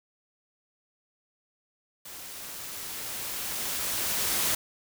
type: noise with level ramp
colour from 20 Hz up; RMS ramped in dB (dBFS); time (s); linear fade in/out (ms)
white; -43 to -26; 2.05-4.55; 5
effects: none